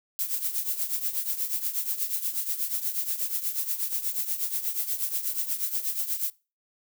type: noise with tremolo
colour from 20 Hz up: violet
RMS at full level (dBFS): -26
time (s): 0.19-6.3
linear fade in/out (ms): 0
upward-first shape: triangle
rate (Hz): 8.3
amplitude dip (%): 80
effects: noise-tail reverb RT60 0.3 s tail -22 dB re dry